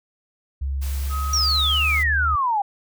sine tone with pitch glide, 68.4 to 74.16 Hz, C#2 to D2, -23 to +17 cents, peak -22 dBFS, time 0.61-2.36 s, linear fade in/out 10 ms, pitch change +140 cents, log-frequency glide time 1.1-2.03 s
white high-pass noise, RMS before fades -38 dBFS, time 0.81-2.04 s, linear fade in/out 20 ms, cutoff 170 Hz, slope 48 dB/octave
sine tone, 1266 Hz, D#6, 30 cents sharp, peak -27 dBFS, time 1.09-2.03 s, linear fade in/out 50 ms
sine exponential sweep, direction down, 5840 to 784 Hz, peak -18 dBFS, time 1.33-2.62 s, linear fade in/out 5 ms
effects none

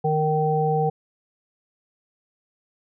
harmonic tone, 154.5 Hz, D#3, 12 cents flat, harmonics 1 / 3 / 5, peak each -23 / -23 / -23 dBFS, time 0.04-0.9 s, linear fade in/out 10 ms, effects none

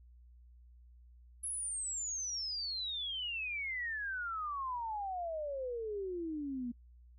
sine exponential sweep, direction down, 10940 to 234.7 Hz, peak -36 dBFS, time 1.43-6.72 s, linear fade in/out 10 ms, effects noise-tail reverb RT60 0.1 s tail -24 dB re dry + added 60 Hz sine -56 dBFS peak until 7.18 s

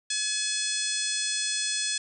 harmonic tone, 850 Hz, G#5, 40 cents sharp, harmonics 2 / 3 / 4 / 5 / 6 / 7 / 8 / 9 / 10, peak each -37 / -38 / -33 / -35 / -34 / -36 / -38 / -37 / -33 dBFS, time 0.1-1.98 s, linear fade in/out 5 ms, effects none

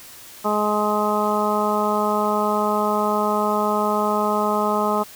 harmonic tone, 210 Hz, G#3, 19 cents sharp, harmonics 1 / 2 / 3 / 4 / 5 / 6, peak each -25 / -25 / -25 / -25 / -25 / -25 dBFS, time 0.44-5.04 s, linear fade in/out 20 ms, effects white hiss -42 dBFS RMS until 5.15 s

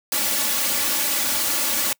white noise with comb filter, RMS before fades -22 dBFS, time 0.12-1.93 s, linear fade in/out 2 ms, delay 3.5 ms, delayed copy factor +1, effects noise-tail reverb RT60 0.1 s tail -26 dB re dry + high-pass 100 Hz 12 dB/octave

